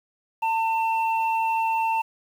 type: tone pair together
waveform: sine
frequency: 898 / 2693 Hz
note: A5 / E7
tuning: +35 / +36 cents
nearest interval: octave + perfect fifth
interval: 1901 cents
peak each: -21 / -31 dBFS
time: 0.42-2.02 s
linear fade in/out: 10 ms
effects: 8-bit